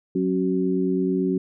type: tone cluster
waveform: sine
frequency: 184.6 / 273.6 / 374.5 Hz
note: F#3 / C#4 / F#4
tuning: -4 / -23 / +21 cents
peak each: -24 dBFS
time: 0.15-1.38 s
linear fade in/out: 5 ms
effects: none